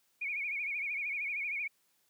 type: tone with vibrato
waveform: sine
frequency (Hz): 2316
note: D7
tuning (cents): -25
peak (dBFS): -33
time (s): 0.21-1.68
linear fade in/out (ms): 10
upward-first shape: sine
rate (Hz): 13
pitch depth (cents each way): 110
effects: white hiss -73 dBFS RMS until 2.09 s + high-pass 100 Hz 12 dB/octave